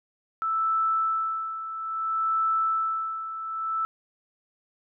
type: tone with tremolo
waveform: sine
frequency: 1318.5 Hz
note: E6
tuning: in tune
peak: -21 dBFS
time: 0.42-3.85 s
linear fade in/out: 0 ms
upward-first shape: sine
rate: 0.6 Hz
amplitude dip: 70%
effects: none